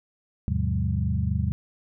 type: tone cluster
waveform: sine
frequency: 79.7 / 103.6 / 128.7 / 175.4 / 201.4 Hz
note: D#2 / G#2 / C3 / F3 / G3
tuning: +42 / -4 / -28 / +8 / +47 cents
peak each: -26 / -28 / -29 / -32 / -32 dBFS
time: 0.48-1.52 s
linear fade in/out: 0 ms
effects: none